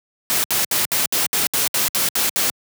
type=noise bursts; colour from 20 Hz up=white; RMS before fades=-19 dBFS; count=11; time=0.3-2.5 s; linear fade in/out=0 ms; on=140 ms; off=66 ms; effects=high-pass 100 Hz 12 dB/octave